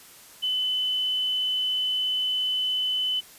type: tone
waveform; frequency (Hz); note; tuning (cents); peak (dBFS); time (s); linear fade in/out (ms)
sine; 3019; F#7; +34; -23; 0.42-3.21; 20
effects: white hiss -49 dBFS RMS until 3.38 s + resampled to 32000 Hz